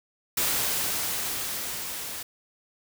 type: noise with level ramp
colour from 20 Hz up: white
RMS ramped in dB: -25 to -36 dBFS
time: 0.37-2.23 s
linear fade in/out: 5 ms
effects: none

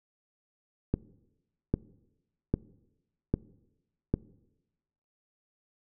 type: click train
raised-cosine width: 3 ms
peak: -12 dBFS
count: 5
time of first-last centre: 0.94-4.14 s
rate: 1.25 Hz
effects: noise-tail reverb RT60 1.0 s tail -21 dB re dry

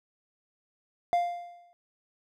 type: tone with exponential decay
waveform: triangle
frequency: 698.5 Hz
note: F5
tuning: in tune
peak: -18 dBFS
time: 1.13-1.73 s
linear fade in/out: 0 ms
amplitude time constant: 130 ms
effects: none

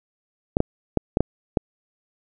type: clicks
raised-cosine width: 2 ms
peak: -4 dBFS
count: 6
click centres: 0.569 / 0.604 / 0.973 / 1.171 / 1.206 / 1.572 s
effects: none

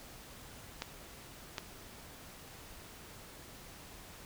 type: clicks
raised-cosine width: 0.2 ms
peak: -19 dBFS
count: 2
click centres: 0.821 / 1.582 s
effects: pink hiss -52 dBFS RMS until 4.25 s

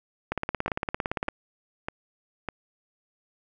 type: two click trains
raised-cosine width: 0.5 ms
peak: -12 / -15 dBFS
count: 18 / 4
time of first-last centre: 0.32-1.286 / 0.68-2.487 s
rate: 17.6 / 1.66 Hz
effects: none

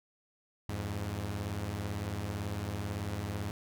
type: beating tone pair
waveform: sawtooth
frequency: 85.3 / 103.3 Hz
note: F2 / G#2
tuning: -40 / -9 cents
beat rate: 18 Hz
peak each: -35 / -32 dBFS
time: 0.69-3.51 s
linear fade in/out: 0 ms
effects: none

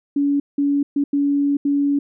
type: tone bursts at uneven times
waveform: sine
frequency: 284 Hz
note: C#4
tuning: 42 cents sharp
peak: -15 dBFS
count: 5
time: 0.16-0.4 / 0.58-0.83 / 0.96-1.04 / 1.13-1.57 / 1.65-1.99 s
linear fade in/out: 5 ms
effects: none

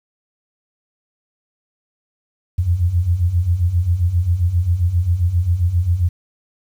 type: beating tone pair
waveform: sine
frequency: 82.5 / 90 Hz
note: E2 / F#2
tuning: +2 / -47 cents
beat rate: 7.5 Hz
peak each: -20 / -15 dBFS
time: 2.58-6.09 s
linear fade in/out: 10 ms
effects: 8-bit

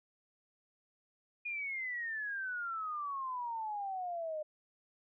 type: exponential sweep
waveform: sine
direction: down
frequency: 2458 to 603 Hz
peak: -36 dBFS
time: 1.45-4.43 s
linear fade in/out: 10 ms
effects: none

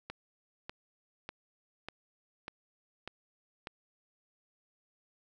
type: click train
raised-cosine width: 0.3 ms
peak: -24 dBFS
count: 7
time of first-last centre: 0.1-3.671 s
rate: 1.68 Hz
effects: none

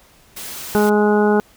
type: noise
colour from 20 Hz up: white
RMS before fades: -31 dBFS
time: 0.36-0.9 s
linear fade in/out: 10 ms
type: harmonic tone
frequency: 209 Hz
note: G#3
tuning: 11 cents sharp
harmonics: 1 / 2 / 3 / 4 / 5 / 6 / 7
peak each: -16 / -15 / -26 / -21 / -30 / -30 / -25 dBFS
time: 0.75-1.4 s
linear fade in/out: 0 ms
effects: pink hiss -51 dBFS RMS until 1.56 s

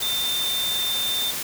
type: tone in noise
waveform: sine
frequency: 3593 Hz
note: A7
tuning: 36 cents sharp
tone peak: -23 dBFS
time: 0.02-1.31 s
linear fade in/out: 5 ms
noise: white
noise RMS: -29 dBFS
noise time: 0-1.43 s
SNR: +3 dB
effects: none

